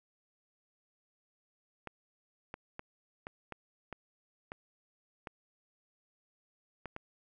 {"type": "clicks", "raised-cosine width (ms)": 0.5, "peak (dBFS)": -26, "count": 10, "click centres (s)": [1.873, 2.541, 2.794, 3.269, 3.523, 3.927, 4.519, 5.272, 6.857, 6.964], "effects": []}